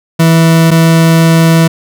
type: tone pair in turn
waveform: 40% pulse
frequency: 163.9 / 163.9 Hz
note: E3 / E3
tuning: -10 / -10 cents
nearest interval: unison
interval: 0 cents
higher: neither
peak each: -3 dBFS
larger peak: neither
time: 0.19-0.71 / 0.71-1.68 s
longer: second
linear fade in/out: 10 ms
effects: none